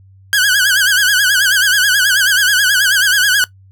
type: tone with vibrato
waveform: sawtooth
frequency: 1568 Hz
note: G6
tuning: in tune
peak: -6 dBFS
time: 0.33-3.44 s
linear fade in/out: 0 ms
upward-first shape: sine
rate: 9.3 Hz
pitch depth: 120 cents each way
effects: noise-tail reverb RT60 0.1 s tail -18 dB re dry + added 96 Hz sine -41 dBFS peak until 3.71 s